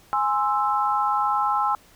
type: chord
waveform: sine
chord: Ab augmented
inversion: none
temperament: equal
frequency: 830.6 / 1046.5 / 1318.5 Hz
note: Ab5 / C6 / E6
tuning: 0 / 0 / 0 cents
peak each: -23 / -25 / -24 dBFS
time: 0.13-1.75 s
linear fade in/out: 0 ms
effects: pink hiss -54 dBFS RMS until 1.95 s